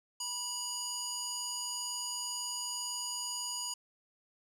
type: tone with band-pass filter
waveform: square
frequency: 973 Hz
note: B5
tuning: 26 cents flat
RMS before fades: -38 dBFS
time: 0.2-3.74 s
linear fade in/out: 5 ms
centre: 6600 Hz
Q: 2.1
effects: none